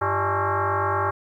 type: tone with frequency modulation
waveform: sine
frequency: 146.83 Hz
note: D3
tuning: in tune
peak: -20 dBFS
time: 0.01-1.11 s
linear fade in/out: 10 ms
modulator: 245 Hz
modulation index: 5.5
effects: 10-bit